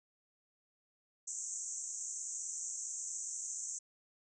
white band-pass noise, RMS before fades -42 dBFS, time 1.27-3.79 s, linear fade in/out 10 ms, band 6100 to 7900 Hz, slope 96 dB/octave, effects none

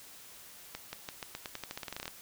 accelerating click train, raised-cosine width 0.2 ms, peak -21 dBFS, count 18, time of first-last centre 0.75-2.079 s, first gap 180 ms, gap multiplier 0.88, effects white hiss -52 dBFS RMS until 2.21 s

